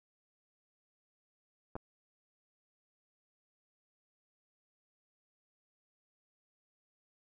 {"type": "clicks", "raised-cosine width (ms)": 1, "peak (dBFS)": [-26, -29], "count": 2, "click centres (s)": [1.755, 1.764], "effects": []}